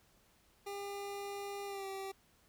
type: tone with pitch glide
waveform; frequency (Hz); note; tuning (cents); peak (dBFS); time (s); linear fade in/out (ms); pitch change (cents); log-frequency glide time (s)
25% pulse; 401.6 to 388.1; G4 to G4; +42 to -17; -37; 0.66-2.12; 10; -59; 1.66-1.87
effects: pink hiss -69 dBFS RMS until 2.48 s